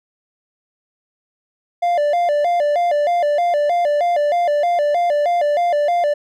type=tone with vibrato; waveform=triangle; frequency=640 Hz; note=D#5; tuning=49 cents sharp; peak=-12 dBFS; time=1.82-6.14 s; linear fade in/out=10 ms; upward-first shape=square; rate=3.2 Hz; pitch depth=150 cents each way; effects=none